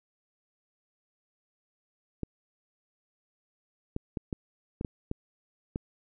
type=clicks; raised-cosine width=3 ms; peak=-19 dBFS; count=8; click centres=2.233 / 3.964 / 4.172 / 4.328 / 4.811 / 4.848 / 5.114 / 5.759 s; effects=none